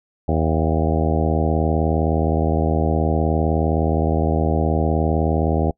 harmonic tone with a mistuned harmonic, 79.4 Hz, D#2, 36 cents sharp, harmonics 1 / 2 / 3 / 4 / 5 / 6 / 7 / 8 / 9 / 10, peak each -20 / -23 / -25 / -26 / -27 / -28 / -28 / -29 / -30 / -30 dBFS, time 0.28-5.71 s, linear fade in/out 5 ms, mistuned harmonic 8, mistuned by +63 cents, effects noise-tail reverb RT60 0.1 s tail -26 dB re dry

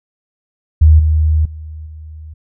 sine tone with level steps, 77.78 Hz, D#2, in tune, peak -3 / -9 / -26 / -29 dBFS, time 0.81-2.34 s, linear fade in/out 10 ms, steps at 0.99 / 1.45 / 1.86 s, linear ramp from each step 5 ms, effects none

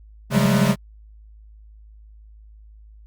square tone cluster, 135.6 / 173.3 / 186.4 / 198.6 / 213.6 Hz, C#3 / F3 / F#3 / G3 / G#3, -38 / -13 / +13 / +23 / +49 cents, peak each -21 / -26 / -24 / -22 / -22 dBFS, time 0.3-0.76 s, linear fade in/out 50 ms, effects added 53 Hz sine -43 dBFS peak until 3.06 s + Opus 48 kbps

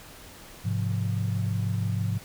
sine chord, F minor, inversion first, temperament just, 104.77 / 130.96 / 174.61 Hz, Ab2 / C3 / F3, +16 / +2 / 0 cents, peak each -26 / -32 / -32 dBFS, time 0.64-2.19 s, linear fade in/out 20 ms, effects pink hiss -47 dBFS RMS until 2.24 s

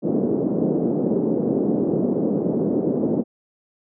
pink band-pass noise, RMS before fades -21 dBFS, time 0.02-3.24 s, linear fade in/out 50 ms, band 190 to 470 Hz, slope 24 dB/octave, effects none

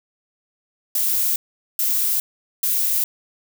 violet noise bursts, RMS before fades -20 dBFS, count 3, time 0.95-3.04 s, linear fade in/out 2 ms, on 410 ms, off 430 ms, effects none

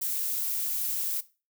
violet noise, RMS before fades -30 dBFS, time 0.01-1.21 s, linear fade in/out 10 ms, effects noise-tail reverb RT60 0.3 s tail -17 dB re dry

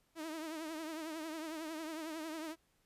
sawtooth tone with vibrato, 317.4 Hz, D#4, 35 cents sharp, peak -37 dBFS, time 0.15-2.56 s, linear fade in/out 50 ms, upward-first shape triangle, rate 11 Hz, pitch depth 93 cents each way, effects pink hiss -75 dBFS RMS until 2.85 s + resampled to 32000 Hz

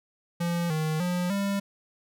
square tone with pitch steps, 171.7 / 156.3 / 178.2 / 199 Hz, F3 / D#3 / F3 / G3, -29 / +8 / +35 / +26 cents, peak -26 dBFS, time 0.4-1.6 s, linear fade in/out 10 ms, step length 300 ms, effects none

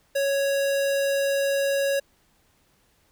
square tone, 554.4 Hz, C#5, in tune, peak -22 dBFS, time 0.15-2 s, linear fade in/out 10 ms, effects pink hiss -64 dBFS RMS until 3.11 s

